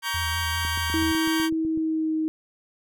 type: chord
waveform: 20% pulse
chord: G diminished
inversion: first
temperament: just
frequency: 940.8 / 1128.9 / 1568 Hz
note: Bb5 / Db6 / G6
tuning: +16 / +31 / 0 cents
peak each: -26 / -27 / -24 dBFS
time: 0.02-1.5 s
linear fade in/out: 50 ms
type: tone with vibrato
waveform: sine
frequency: 82.6 Hz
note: E2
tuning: 4 cents sharp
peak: -29 dBFS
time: 0.14-1.12 s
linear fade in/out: 5 ms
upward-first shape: square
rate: 5 Hz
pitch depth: 46 cents each way
type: click train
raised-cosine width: 3 ms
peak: -26 dBFS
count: 10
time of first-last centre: 0.65-1.775 s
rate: 8 Hz
type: tone with pitch glide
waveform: sine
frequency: 322.1 to 314.9 Hz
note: E4 to D#4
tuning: -40 to +21 cents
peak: -22 dBFS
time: 0.94-2.28 s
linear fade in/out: 0 ms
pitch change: -39 cents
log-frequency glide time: 1.52-2.14 s
effects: none